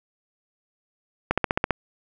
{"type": "click train", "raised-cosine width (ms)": 0.5, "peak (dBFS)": -5, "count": 7, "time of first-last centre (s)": [1.31, 1.707], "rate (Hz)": 15.1, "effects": []}